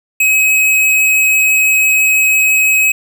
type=tone; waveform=square; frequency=2549 Hz; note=D#7; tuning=41 cents sharp; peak=-9 dBFS; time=0.2-2.92 s; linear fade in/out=5 ms; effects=none